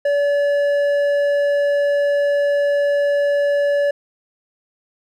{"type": "tone with hard clipping", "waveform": "sine", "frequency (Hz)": 573, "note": "D5", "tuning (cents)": -43, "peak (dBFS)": -16, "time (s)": [0.05, 3.91], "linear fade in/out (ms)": 5, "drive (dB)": 6, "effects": []}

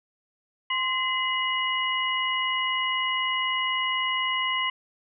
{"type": "tone cluster", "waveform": "sine", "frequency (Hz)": [1040, 2040, 2904], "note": ["C6", "C7", "F#7"], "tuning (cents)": [-11, -44, -33], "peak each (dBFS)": -28, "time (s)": [0.7, 4.7], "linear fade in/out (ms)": 5, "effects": []}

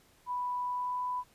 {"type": "tone with pitch glide", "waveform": "sine", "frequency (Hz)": [987.8, 994.7], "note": ["B5", "B5"], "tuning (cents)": [0, 12], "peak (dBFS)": -31, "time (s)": [0.26, 1.24], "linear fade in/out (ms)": 50, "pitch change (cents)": 12, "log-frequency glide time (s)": [0.63, 1.02], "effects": ["pink hiss -64 dBFS RMS until 1.34 s", "resampled to 32000 Hz"]}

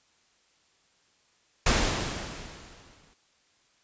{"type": "noise with exponential decay", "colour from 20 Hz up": "pink", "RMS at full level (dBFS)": -21, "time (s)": [1.66, 3.14], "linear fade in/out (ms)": 5, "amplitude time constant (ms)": 320, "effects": ["white hiss -66 dBFS RMS until 3.83 s", "resampled to 16000 Hz"]}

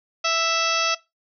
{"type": "harmonic tone with a mistuned harmonic", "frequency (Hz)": 660, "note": "E5", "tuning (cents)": 2, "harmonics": [1, 2, 3, 4, 5, 6, 7, 8, 9], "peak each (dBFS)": [-27, -24, -33, -26, -29, -33, -31, -30, -31], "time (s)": [0.24, 0.95], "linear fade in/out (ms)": 10, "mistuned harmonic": 6, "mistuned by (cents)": -30, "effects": ["noise-tail reverb RT60 0.2 s tail -18 dB re dry"]}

